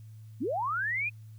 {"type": "linear sweep", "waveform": "sine", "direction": "up", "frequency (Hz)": [198.3, 2515], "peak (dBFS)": -28, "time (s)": [0.4, 1.1], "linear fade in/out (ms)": 20, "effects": ["added 109 Hz sine -45 dBFS peak until 1.38 s", "white hiss -69 dBFS RMS until 1.38 s"]}